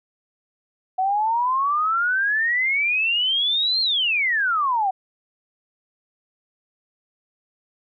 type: exponential two-way sweep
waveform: sine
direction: up then down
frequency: 740 to 4259 to 740 Hz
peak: -18 dBFS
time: 0.98-4.91 s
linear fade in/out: 10 ms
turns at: 3.81 s
effects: none